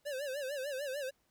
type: tone with vibrato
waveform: square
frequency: 551 Hz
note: C#5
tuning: 11 cents flat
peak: -37 dBFS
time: 0.05-1.11 s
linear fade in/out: 20 ms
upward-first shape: sine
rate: 6.7 Hz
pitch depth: 130 cents each way
effects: pink hiss -75 dBFS RMS until 1.3 s